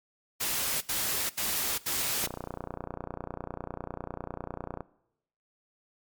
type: noise bursts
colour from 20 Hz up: white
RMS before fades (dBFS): -30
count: 4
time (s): 0.4-2.268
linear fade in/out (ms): 10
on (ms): 410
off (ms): 76
type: click train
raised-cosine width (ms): 1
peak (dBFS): -21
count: 78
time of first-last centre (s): 2.24-4.807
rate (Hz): 30
effects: noise-tail reverb RT60 0.8 s tail -20 dB re dry + MP3 96 kbps